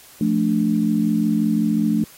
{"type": "chord", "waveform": "sine", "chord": "D minor", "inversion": "first", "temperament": "equal", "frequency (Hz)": [174.61, 220, 293.7], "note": ["F3", "A3", "D4"], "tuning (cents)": [0, 0, 0], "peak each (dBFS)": [-23, -18, -22], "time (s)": [0.21, 2.04], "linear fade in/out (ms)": 2, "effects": ["white hiss -46 dBFS RMS until 2.17 s", "AAC 48 kbps"]}